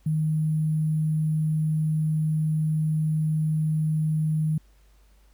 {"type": "tone with sample-and-hold", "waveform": "sine", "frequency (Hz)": 155.56, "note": "D#3", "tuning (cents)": 0, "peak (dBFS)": -21, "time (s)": [0.06, 4.58], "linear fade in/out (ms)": 5, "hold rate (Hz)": 11025, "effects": ["added 50 Hz sine -54 dBFS peak until 5.33 s", "pink hiss -65 dBFS RMS until 5.33 s"]}